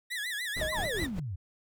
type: tone with vibrato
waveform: 30% pulse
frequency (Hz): 1824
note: A#6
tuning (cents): -38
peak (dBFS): -30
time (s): 0.1-1.07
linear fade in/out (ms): 20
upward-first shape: sine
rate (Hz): 6.8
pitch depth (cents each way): 170
type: noise with tremolo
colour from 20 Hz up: brown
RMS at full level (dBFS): -35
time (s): 0.56-1.2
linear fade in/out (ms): 10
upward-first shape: sine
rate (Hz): 4.9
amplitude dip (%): 80
type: tone with exponential decay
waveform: sine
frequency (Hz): 624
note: D#5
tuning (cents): +5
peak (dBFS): -29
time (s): 0.61-1.17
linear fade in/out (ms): 5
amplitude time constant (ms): 120
type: exponential sweep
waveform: sine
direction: down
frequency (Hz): 1108.7 to 82.3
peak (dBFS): -33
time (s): 0.72-1.36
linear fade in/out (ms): 10
effects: none